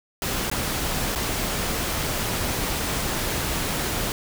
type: noise with dropouts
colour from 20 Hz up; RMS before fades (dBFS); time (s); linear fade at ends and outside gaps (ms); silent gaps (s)
pink; -26; 0.22-4.12; 1; 0.5-0.514 / 1.152-1.158
effects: none